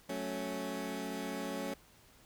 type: chord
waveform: 20% pulse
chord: F# minor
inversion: none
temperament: equal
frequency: 185 / 220 / 277.2 Hz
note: F#3 / A3 / C#4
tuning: 0 / 0 / 0 cents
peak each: -38 / -37 / -35 dBFS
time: 0.09-1.74 s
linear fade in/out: 5 ms
effects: pink hiss -62 dBFS RMS until 2.25 s